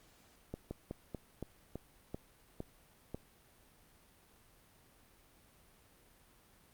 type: slowing click train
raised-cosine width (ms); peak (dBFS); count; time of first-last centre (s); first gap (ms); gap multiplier
2; -27; 9; 0.54-3.146; 170; 1.18
effects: pink hiss -65 dBFS RMS until 6.73 s + Opus 48 kbps